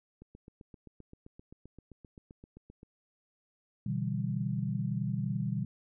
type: click train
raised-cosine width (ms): 3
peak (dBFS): -37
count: 21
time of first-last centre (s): 0.22-2.831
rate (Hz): 7.66
type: chord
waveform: sine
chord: E minor seventh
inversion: second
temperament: equal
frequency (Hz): 123.47 / 146.83 / 164.81 / 196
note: B2 / D3 / E3 / G3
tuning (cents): 0 / 0 / 0 / 0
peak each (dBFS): -34 / -37 / -37 / -35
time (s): 3.86-5.65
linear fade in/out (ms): 5
effects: none